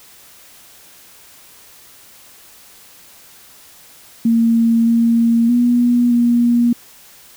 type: tone with pitch steps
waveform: sine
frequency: 229.7 / 231.6 / 241.9 / 238.4 Hz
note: A#3 / A#3 / B3 / A#3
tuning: -25 / -11 / -36 / +39 cents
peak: -10 dBFS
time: 4.25-6.73 s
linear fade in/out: 5 ms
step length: 620 ms
effects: white hiss -44 dBFS RMS until 7.36 s